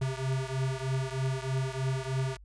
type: beating tone pair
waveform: square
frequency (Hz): 130.81 / 134.01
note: C3 / C3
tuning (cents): 0 / +42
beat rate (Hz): 3.2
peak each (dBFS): -32 / -34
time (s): 0.01-2.37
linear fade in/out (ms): 10
effects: added 50 Hz sine -49 dBFS peak until 2.44 s + resampled to 22050 Hz